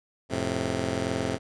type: chord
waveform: 10% pulse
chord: F major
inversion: none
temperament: just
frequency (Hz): 87.31 / 109.13 / 130.96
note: F2 / A2 / C3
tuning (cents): 0 / -14 / +2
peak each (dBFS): -24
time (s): 0.29-1.39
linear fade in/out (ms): 50
effects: resampled to 22050 Hz